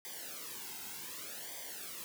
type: noise with flanger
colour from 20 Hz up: white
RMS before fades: -45 dBFS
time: 0.05-2.04 s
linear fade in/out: 0 ms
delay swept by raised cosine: 0.73 to 1.73 ms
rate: 0.66 Hz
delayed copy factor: -0.85
effects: none